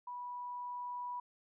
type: tone with level ramp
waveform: sine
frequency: 980 Hz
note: B5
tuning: 14 cents flat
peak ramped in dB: -41 to -38 dBFS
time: 0.07-1.2 s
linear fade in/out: 5 ms
effects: none